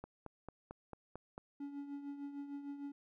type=click train; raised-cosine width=1 ms; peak=-32 dBFS; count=7; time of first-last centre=0.04-1.379 s; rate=4.48 Hz
type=tone with tremolo; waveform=triangle; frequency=283.3 Hz; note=C#4; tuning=38 cents sharp; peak=-38 dBFS; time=1.6-2.92 s; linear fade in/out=5 ms; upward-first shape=triangle; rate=6.6 Hz; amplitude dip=65%
effects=none

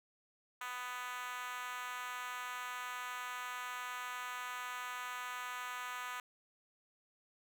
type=tone with high-pass filter; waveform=5% pulse; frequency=248.4 Hz; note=B3; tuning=10 cents sharp; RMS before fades=-43 dBFS; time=0.61-6.2 s; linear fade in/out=2 ms; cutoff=1100 Hz; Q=2.7; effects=none

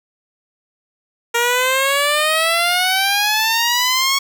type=exponential sweep; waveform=10% pulse; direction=up; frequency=466.2 to 1108.7 Hz; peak=-6 dBFS; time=1.34-4.19 s; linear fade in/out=10 ms; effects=none

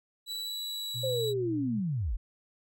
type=tone with pitch glide; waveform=40% pulse; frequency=3941 to 3909 Hz; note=B7 to B7; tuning=-4 to -19 cents; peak=-33 dBFS; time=0.26-1.34 s; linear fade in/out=50 ms; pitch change=-15 cents; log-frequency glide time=0.37-0.95 s
type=tone; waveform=sine; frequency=121.3 Hz; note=B2; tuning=31 cents flat; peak=-35 dBFS; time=0.94-1.81 s; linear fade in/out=20 ms
type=linear sweep; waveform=sine; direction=down; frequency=539 to 33.39 Hz; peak=-28 dBFS; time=1.03-2.17 s; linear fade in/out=10 ms
effects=none

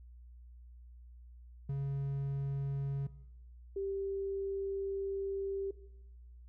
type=tone pair in turn; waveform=triangle / sine; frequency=138.59 / 392 Hz; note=C#3 / G4; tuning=0 / 0 cents; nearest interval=octave + tritone; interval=1800 cents; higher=second; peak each=-31 / -34 dBFS; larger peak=first; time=1.69-3.07 / 3.76-5.71 s; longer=second; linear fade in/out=5 ms; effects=noise-tail reverb RT60 0.9 s tail -17 dB re dry + added 60 Hz sine -51 dBFS peak until 6.48 s

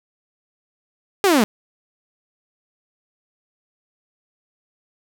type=linear sweep; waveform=sawtooth; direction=down; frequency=415.3 to 196 Hz; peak=-9 dBFS; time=1.24-1.44 s; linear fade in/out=0 ms; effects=none

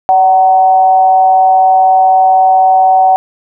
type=tone with frequency modulation; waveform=sine; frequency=754 Hz; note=F#5; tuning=32 cents sharp; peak=-4 dBFS; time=0.09-3.16 s; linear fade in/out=0 ms; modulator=172 Hz; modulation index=0.38; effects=none

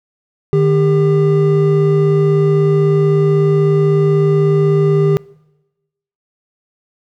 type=tone pair together; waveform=triangle; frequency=151.8 / 399.2 Hz; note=D#3 / G4; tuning=-42 / +32 cents; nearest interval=octave + perfect fourth; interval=1674 cents; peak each=-10 dBFS; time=0.53-5.17 s; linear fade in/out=0 ms; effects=noise-tail reverb RT60 1.0 s tail -24 dB re dry

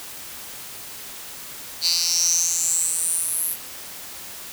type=tone with high-pass filter sweep; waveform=10% pulse; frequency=170 Hz; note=F3; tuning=46 cents flat; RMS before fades=-22 dBFS; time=1.81-3.57 s; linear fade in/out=50 ms; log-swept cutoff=4500 to 12000 Hz; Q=9.3; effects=white hiss -37 dBFS RMS until 4.52 s

